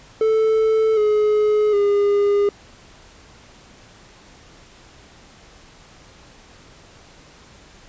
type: tone with pitch steps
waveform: triangle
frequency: 440 / 423.1 / 406.8 Hz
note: A4 / G#4 / G#4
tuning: 0 / +32 / -36 cents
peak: -12 dBFS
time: 0.21-2.49 s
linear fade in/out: 2 ms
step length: 760 ms
effects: pink hiss -47 dBFS RMS until 7.88 s + resampled to 16000 Hz